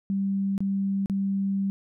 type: tone with dropouts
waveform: sine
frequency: 196 Hz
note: G3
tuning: in tune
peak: -23 dBFS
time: 0.1-1.7 s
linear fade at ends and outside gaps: 0 ms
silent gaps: 0.579-0.605 / 1.059-1.098 s
effects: none